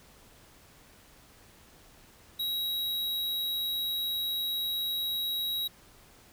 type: tone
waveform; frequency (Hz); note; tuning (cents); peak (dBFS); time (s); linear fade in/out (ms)
square; 3844; B7; -48; -30; 2.39-5.68; 10
effects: pink hiss -57 dBFS RMS until 6.32 s